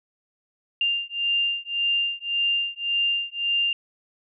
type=beating tone pair; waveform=sine; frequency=2794 / 2795.8 Hz; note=F7 / F7; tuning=0 / +1 cents; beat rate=1.8 Hz; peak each=-25 dBFS; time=0.81-3.73 s; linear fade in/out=2 ms; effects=none